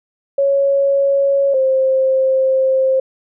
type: tone pair in turn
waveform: sine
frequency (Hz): 554.4 / 527.6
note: C#5 / C5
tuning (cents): 0 / +14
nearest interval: minor second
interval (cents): 86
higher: first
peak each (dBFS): -11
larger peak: neither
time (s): 0.38-1.54 / 1.54-3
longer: second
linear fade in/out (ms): 5
effects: none